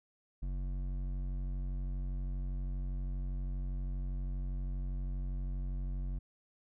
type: tone with hard clipping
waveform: sine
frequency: 46.25 Hz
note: F#1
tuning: in tune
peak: -36 dBFS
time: 0.42-6.19 s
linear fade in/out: 10 ms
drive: 10 dB
effects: none